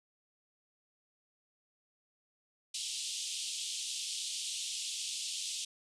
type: band-pass noise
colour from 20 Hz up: pink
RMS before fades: -39 dBFS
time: 2.74-5.65 s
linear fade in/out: 5 ms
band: 2900 to 9400 Hz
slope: 48 dB/octave
effects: none